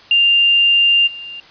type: tone with level steps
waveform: sine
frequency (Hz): 2794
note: F7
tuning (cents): 0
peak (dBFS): -9 / -28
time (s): 0.11-1.4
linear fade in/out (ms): 2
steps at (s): 1.06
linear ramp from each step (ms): 20
effects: white hiss -43 dBFS RMS until 1.5 s + resampled to 11025 Hz